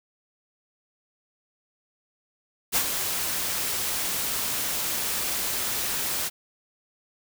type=noise with ADSR envelope; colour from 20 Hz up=white; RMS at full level=-21 dBFS; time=2.72-6.3 s; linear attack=39 ms; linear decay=71 ms; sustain=-7 dB; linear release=31 ms; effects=none